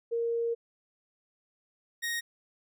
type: tone pair in turn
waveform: sine / sawtooth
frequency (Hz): 465.5 / 1869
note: A#4 / A#6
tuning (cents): -2 / +4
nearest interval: 2 octaves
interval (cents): 2406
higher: second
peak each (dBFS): -27 / -27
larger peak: neither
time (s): 0.11-0.55 / 2.02-2.21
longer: first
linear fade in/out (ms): 20
effects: none